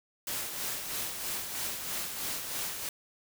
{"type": "noise with tremolo", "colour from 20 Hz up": "white", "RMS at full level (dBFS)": -34, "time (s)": [0.27, 2.89], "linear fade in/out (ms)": 2, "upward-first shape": "sine", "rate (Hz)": 3.1, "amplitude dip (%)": 45, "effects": []}